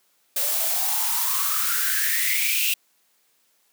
blue noise with high-pass filter sweep, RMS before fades -23 dBFS, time 0.36-2.74 s, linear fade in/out 5 ms, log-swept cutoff 540 to 2800 Hz, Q 9.4, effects white hiss -65 dBFS RMS until 3.72 s + high-pass 200 Hz 12 dB/octave

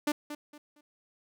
sawtooth tone with echo, 296.1 Hz, D4, 14 cents sharp, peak -22 dBFS, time 0.07-0.12 s, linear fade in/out 5 ms, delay 230 ms, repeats 3, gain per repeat -11 dB, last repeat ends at 0.81 s, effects none

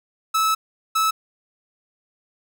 45% pulse tone bursts at uneven times, 1303 Hz, E6, 20 cents flat, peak -17 dBFS, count 2, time 0.34-0.55 / 0.95-1.11 s, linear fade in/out 10 ms, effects none

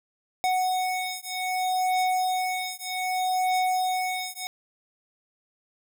square beating tone pair, 740 / 740.64 Hz, F#5 / F#5, 0 / +2 cents, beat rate 0.64 Hz, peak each -28 dBFS, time 0.44-4.47 s, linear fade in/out 0 ms, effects none

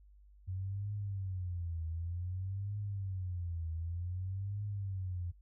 sine tone with vibrato, 91.5 Hz, F#2, 19 cents flat, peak -36 dBFS, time 0.47-5.32 s, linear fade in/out 20 ms, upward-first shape triangle, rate 0.54 Hz, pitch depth 220 cents each way, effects noise-tail reverb RT60 0.1 s tail -21 dB re dry + added 50 Hz sine -57 dBFS peak until 5.41 s

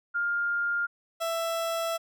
sine / 30% pulse tone pair in turn, 1406 / 663.5 Hz, F6 / E5, +11 / +11 cents, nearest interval octave + minor second, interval 1300 cents, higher first, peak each -25 dBFS, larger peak neither, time 0.14-0.87 / 1.2-1.98 s, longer second, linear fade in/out 20 ms, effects none

